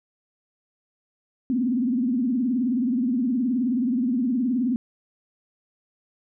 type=tone with vibrato; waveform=sine; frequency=247.2 Hz; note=B3; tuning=2 cents sharp; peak=-20 dBFS; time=1.5-4.76 s; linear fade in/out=0 ms; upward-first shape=triangle; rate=19 Hz; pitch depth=190 cents each way; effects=none